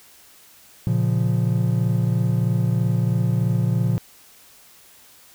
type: chord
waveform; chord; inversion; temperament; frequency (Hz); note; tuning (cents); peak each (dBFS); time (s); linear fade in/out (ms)
triangle; Bb minor; none; equal with one note detuned; 116.54 / 139.64 / 174.61; Bb2 / Db3 / F3; 0 / +13 / 0; -18 / -22 / -21; 0.87-3.98; 0
effects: white hiss -50 dBFS RMS until 5.34 s